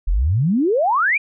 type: exponential sweep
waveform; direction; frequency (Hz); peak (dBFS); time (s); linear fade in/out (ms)
sine; up; 36.71 to 2489; -14; 0.07-1.18; 10
effects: none